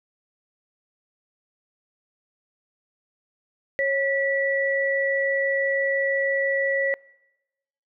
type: tone pair together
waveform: sine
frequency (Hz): 548 / 1951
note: C#5 / B6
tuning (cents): -20 / -22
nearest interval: octave + minor seventh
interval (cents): 2198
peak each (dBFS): -23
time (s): 3.79-6.94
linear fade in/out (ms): 0
effects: noise-tail reverb RT60 1.0 s tail -25 dB re dry